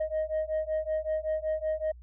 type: beating tone pair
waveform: sine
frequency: 622.3 / 627.6 Hz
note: D#5 / D#5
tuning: 0 / +15 cents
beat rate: 5.3 Hz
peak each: -29 dBFS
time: 0-1.92 s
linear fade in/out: 10 ms
effects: tanh soft clip ceiling -24 dBFS + added 60 Hz sine -46 dBFS peak until 2.02 s